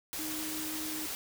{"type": "tone in noise", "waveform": "sine", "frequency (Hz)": 311.4, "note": "D#4", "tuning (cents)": 2, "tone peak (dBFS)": -39, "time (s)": [0.19, 1.06], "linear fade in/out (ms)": 0, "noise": "white", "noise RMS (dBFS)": -38, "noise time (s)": [0.13, 1.15], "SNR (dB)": -4, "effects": []}